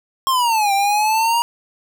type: exponential two-way sweep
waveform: square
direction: down then up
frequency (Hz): 1082 to 784 to 951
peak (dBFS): -15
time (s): 0.27-1.42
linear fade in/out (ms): 0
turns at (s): 0.73
effects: none